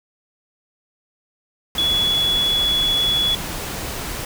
sine tone in noise, 3392 Hz, G#7, 36 cents sharp, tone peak -16 dBFS, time 1.78-3.35 s, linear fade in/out 2 ms, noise pink, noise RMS -28 dBFS, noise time 1.75-4.25 s, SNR +9 dB, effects none

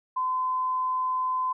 sine tone, 1023 Hz, C6, 39 cents flat, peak -24 dBFS, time 0.16-1.53 s, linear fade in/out 10 ms, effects none

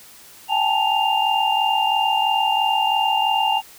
sine tone cluster, 782 / 848 / 891 / 2798 Hz, G5 / G#5 / A5 / F7, -4 / +36 / +22 / +3 cents, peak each -22 dBFS, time 0.48-3.62 s, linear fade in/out 50 ms, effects white hiss -45 dBFS RMS until 3.78 s

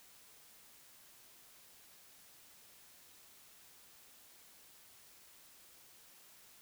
silence, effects white hiss -61 dBFS RMS until 6.61 s

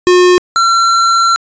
square tone pair in turn, 360 / 1359.2 Hz, F#4 / F6, -47 / -47 cents, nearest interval octave + major seventh, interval 2300 cents, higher second, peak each -5 / -8 dBFS, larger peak first, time 0.07-0.38 / 0.56-1.36 s, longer second, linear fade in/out 0 ms, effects resampled to 16000 Hz

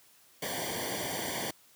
pink noise with comb filter, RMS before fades -35 dBFS, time 0.42-1.51 s, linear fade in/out 5 ms, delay 0.76 ms, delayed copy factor -1, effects white hiss -61 dBFS RMS until 1.75 s + high-pass 80 Hz 12 dB/octave

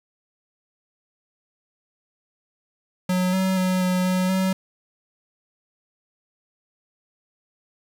square tone with pitch steps, 182.9 / 188.7 / 184.8 / 182.9 / 184.3 / 188.6 Hz, F#3 / F#3 / F#3 / F#3 / F#3 / F#3, -20 / +34 / -2 / -20 / -7 / +33 cents, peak -20 dBFS, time 3.09-4.53 s, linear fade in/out 5 ms, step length 240 ms, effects 8-bit

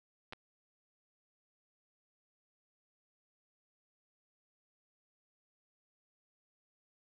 clicks, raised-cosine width 0.3 ms, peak -29 dBFS, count 2, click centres 0.325 / 0.333 s, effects none

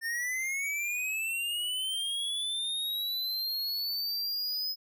square linear sweep, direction up, 1800 to 5090 Hz, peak -31 dBFS, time 0.01-4.76 s, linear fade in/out 50 ms, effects none

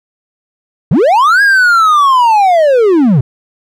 triangle linear two-way sweep, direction up then down, 114.2 to 1661.2 to 114.2 Hz, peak -3 dBFS, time 0.91-3.21 s, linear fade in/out 5 ms, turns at 1.42 s, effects none

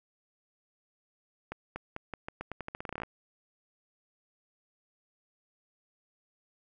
accelerating click train, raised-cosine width 0.5 ms, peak -22 dBFS, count 19, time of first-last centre 1.52-3.034 s, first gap 240 ms, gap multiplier 0.85, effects none

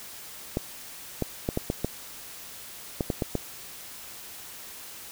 clicks, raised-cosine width 2 ms, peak -12 dBFS, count 10, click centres 0.571 / 1.223 / 1.489 / 1.574 / 1.701 / 1.846 / 3.008 / 3.102 / 3.222 / 3.353 s, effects white hiss -43 dBFS RMS until 5.11 s

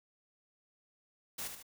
white noise with echo, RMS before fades -40 dBFS, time 1.38-1.48 s, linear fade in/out 10 ms, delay 74 ms, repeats 2, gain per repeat -6 dB, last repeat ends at 1.628 s, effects none

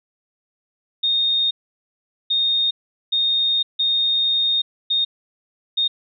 sine tone bursts at uneven times, 3689 Hz, A#7, 19 cents flat, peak -16 dBFS, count 6, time 1.03-1.51 / 2.3-2.71 / 3.12-3.63 / 3.79-4.62 / 4.9-5.05 / 5.77-5.88 s, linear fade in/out 10 ms, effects none

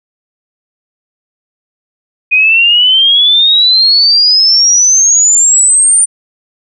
sine exponential sweep, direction up, 2473 to 9180 Hz, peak -4 dBFS, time 2.31-6.06 s, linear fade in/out 20 ms, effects none

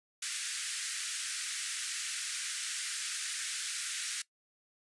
white band-pass noise, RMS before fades -38 dBFS, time 0.22-4.22 s, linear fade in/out 5 ms, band 1400 to 10000 Hz, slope 48 dB/octave, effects noise-tail reverb RT60 0.1 s tail -19 dB re dry + resampled to 24000 Hz

